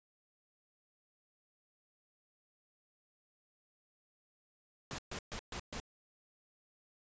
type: noise bursts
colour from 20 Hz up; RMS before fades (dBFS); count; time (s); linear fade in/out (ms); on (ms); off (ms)
pink; -42; 5; 4.91-5.8; 0; 74; 130
effects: resampled to 16000 Hz